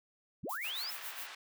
sine linear sweep, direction up, 66.1 to 5300 Hz, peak -37 dBFS, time 0.43-0.91 s, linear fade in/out 10 ms
violet noise with tremolo, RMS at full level -42 dBFS, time 0.49-1.27 s, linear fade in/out 5 ms, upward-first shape sine, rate 7.3 Hz, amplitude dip 80%
white band-pass noise, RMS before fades -48 dBFS, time 0.64-1.35 s, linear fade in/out 5 ms, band 910 to 2800 Hz, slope 12 dB/octave
effects none

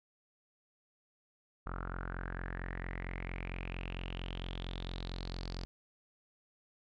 sawtooth tone with low-pass filter sweep, 44.4 Hz, F1, 29 cents sharp, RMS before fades -41 dBFS, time 1.66-5.65 s, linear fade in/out 0 ms, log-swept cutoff 1300 to 4800 Hz, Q 6.7, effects none

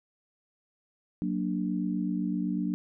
sine chord, Gb augmented, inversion none, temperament equal, 185 / 233.1 / 293.7 Hz, Gb3 / Bb3 / D4, 0 / 0 / 0 cents, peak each -30 / -33 / -32 dBFS, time 1.22-2.74 s, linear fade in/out 0 ms, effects none

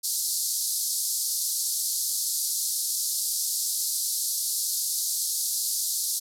white band-pass noise, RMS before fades -28 dBFS, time 0.03-6.2 s, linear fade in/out 20 ms, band 4200 to 13000 Hz, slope 48 dB/octave, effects none

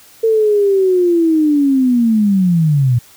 sine linear sweep, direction down, 453 to 116.54 Hz, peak -9 dBFS, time 0.23-2.99 s, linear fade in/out 10 ms, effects white hiss -44 dBFS RMS until 3.16 s

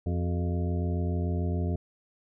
harmonic tone with a mistuned harmonic, 86.9 Hz, F2, 8 cents flat, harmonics 1 / 2 / 3 / 4 / 5 / 7 / 8, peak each -27 / -33 / -37 / -39 / -41 / -44 / -45 dBFS, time 0.06-1.76 s, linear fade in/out 5 ms, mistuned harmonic 4, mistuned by +76 cents, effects none

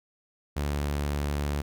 sawtooth tone, 72.4 Hz, D2, 24 cents flat, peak -23 dBFS, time 0.56-1.62 s, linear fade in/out 10 ms, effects none

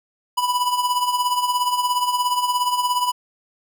square tone with tremolo, 987.8 Hz, B5, in tune, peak -16 dBFS, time 0.37-3.12 s, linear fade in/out 10 ms, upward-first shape triangle, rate 17 Hz, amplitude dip 70%, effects none

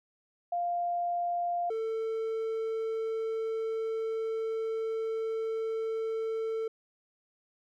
sine / triangle tone pair in turn, 698.5 / 446.2 Hz, F5 / A4, 0 / +24 cents, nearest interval minor sixth, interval 776 cents, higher first, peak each -28 dBFS, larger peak neither, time 0.52-1.7 / 1.7-6.68 s, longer second, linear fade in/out 5 ms, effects none

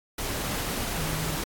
sine tone in noise, 156.9 Hz, D#3, 15 cents sharp, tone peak -32 dBFS, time 0.98-1.36 s, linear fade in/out 5 ms, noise pink, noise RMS -31 dBFS, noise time 0.18-1.44 s, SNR -4 dB, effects AAC 64 kbps

